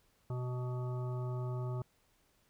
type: harmonic tone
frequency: 125 Hz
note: B2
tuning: 21 cents sharp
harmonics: 1 / 3 / 5 / 7 / 9 / 10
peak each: -35 / -45 / -49 / -52 / -54 / -55 dBFS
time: 0.3-1.82 s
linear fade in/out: 2 ms
effects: pink hiss -72 dBFS RMS until 2.49 s